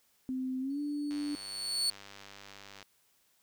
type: tone with pitch glide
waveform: sine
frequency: 258.7 to 292.1 Hz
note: C4 to D4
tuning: -19 to -9 cents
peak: -32 dBFS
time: 0.29-1.35 s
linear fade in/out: 0 ms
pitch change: +210 cents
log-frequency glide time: 0.6-0.8 s
type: tone with exponential growth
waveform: 35% pulse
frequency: 4435 Hz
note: C#8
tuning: in tune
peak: -25 dBFS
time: 0.7-1.9 s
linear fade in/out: 2 ms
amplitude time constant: 260 ms
type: click train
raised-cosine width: 0.2 ms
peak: -31 dBFS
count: 172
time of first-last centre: 1.11-2.827 s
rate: 99.6 Hz
effects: white hiss -70 dBFS RMS until 3.42 s